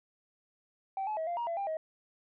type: tone with pitch steps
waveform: sine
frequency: 774 / 855 / 641 / 694 / 946 / 675 / 795 / 633 Hz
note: G5 / A5 / E5 / F5 / A#5 / E5 / G5 / D#5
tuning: -22 / -50 / -49 / -11 / +25 / +41 / +24 / +30 cents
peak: -30 dBFS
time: 0.97-1.77 s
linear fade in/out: 2 ms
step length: 100 ms
effects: tanh soft clip ceiling -29 dBFS